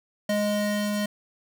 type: tone pair together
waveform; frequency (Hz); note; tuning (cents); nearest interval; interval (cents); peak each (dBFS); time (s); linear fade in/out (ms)
square; 207.7 / 622.3; G#3 / D#5; 0 / 0; octave + perfect fifth; 1900; -26 / -28; 0.29-1.06; 5
effects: none